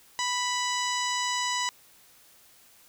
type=harmonic tone with a mistuned harmonic; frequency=987.8 Hz; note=B5; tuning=in tune; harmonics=1 / 2 / 3 / 4 / 5 / 6 / 7 / 8; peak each=-30 / -33 / -35 / -36 / -37 / -38 / -38 / -39 dBFS; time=0.19-1.69 s; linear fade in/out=0 ms; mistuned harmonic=5; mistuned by=+23 cents; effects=white hiss -57 dBFS RMS until 2.88 s